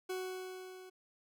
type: tone with level ramp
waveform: 40% pulse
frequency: 371.4 Hz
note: F#4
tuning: 7 cents sharp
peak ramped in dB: -35 to -50 dBFS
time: 0.09-0.9 s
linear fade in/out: 10 ms
effects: none